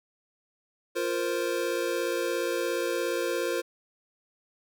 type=chord; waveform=square; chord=F suspended fourth; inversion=none; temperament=equal; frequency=349.2 / 466.2 / 523.3 Hz; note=F4 / Bb4 / C5; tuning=0 / 0 / 0 cents; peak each=-32 dBFS; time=0.95-3.62 s; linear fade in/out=20 ms; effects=none